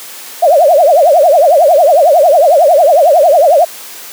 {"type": "tone with vibrato", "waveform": "sine", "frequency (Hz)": 630, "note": "D#5", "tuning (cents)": 21, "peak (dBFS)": -3, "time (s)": [0.42, 3.65], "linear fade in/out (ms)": 10, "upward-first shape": "triangle", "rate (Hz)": 11, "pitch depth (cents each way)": 290, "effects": ["white hiss -29 dBFS RMS until 4.12 s", "high-pass 300 Hz 12 dB/octave"]}